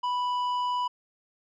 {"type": "tone with tanh clipping", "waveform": "triangle", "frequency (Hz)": 987.8, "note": "B5", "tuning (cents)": 0, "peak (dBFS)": -27, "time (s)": [0.03, 0.88], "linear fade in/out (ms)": 10, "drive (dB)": 12, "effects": []}